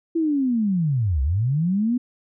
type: linear two-way sweep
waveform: sine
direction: down then up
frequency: 337 to 62.8 to 252.9 Hz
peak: -18 dBFS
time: 0.15-1.98 s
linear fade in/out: 10 ms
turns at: 1.22 s
effects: none